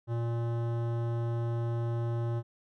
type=tone with hard clipping; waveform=sine; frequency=117.1 Hz; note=A#2; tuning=8 cents sharp; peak=-31 dBFS; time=0.07-2.43 s; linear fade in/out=50 ms; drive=16 dB; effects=none